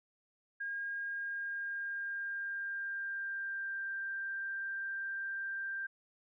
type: tone with pitch glide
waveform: sine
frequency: 1622 to 1581.3 Hz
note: G#6 to G6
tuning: -41 to +15 cents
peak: -36 dBFS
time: 0.6-5.87 s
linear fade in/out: 10 ms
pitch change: -44 cents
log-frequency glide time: 0.99-3.89 s
effects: none